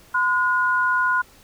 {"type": "tone pair together", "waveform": "sine", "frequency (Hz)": [1021.2, 1443], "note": ["C6", "F#6"], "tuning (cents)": [-42, -44], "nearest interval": "tritone", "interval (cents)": 598, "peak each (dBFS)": [-21, -19], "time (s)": [0.14, 1.22], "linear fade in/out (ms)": 10, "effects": ["pink hiss -51 dBFS RMS until 1.43 s"]}